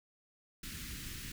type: band-stop noise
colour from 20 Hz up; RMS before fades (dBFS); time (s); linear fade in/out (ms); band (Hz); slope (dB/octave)
pink; -44; 0.63-1.32; 5; 300 to 1600; 24
effects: none